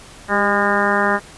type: harmonic tone with a mistuned harmonic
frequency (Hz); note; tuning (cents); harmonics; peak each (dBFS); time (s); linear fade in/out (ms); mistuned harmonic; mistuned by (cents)
203.2; G#3; -38; 1 / 2 / 3 / 4 / 5 / 6 / 7 / 8 / 9; -23 / -23 / -23 / -23 / -23 / -23 / -23 / -23 / -23; 0.28-1.2; 50; 2; -33
effects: pink hiss -41 dBFS RMS until 1.37 s + resampled to 24000 Hz